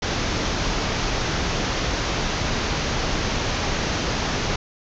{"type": "low-pass noise", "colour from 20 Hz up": "pink", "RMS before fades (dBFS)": -24, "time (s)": [0.02, 4.56], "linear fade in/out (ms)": 5, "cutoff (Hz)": 6600, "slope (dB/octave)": 96, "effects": []}